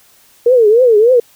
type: tone with vibrato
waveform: sine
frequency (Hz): 461.8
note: A#4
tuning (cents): -16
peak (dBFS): -5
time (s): 0.46-1.2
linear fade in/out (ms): 5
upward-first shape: triangle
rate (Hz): 3.4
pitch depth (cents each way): 220
effects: white hiss -48 dBFS RMS until 1.35 s